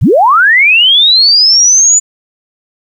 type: linear sweep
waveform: sine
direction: up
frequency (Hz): 54.2 to 7040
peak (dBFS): -3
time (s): 0.01-2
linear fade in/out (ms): 20
effects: 7-bit